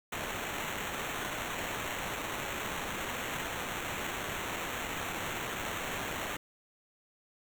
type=noise with sample-and-hold; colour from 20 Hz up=violet; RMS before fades=-37 dBFS; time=0.12-6.37 s; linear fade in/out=5 ms; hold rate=4900 Hz; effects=none